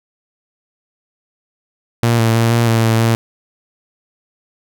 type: tone with pitch steps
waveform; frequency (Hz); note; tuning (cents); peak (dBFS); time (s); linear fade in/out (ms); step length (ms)
sawtooth; 117.3 / 113.4 / 115.2 / 117.3 / 113.8 / 112.7 / 114.5; A#2 / A#2 / A#2 / A#2 / A#2 / A2 / A#2; +11 / -47 / -20 / +11 / -41 / +42 / -31; -7; 2.03-3.15; 0; 160
effects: none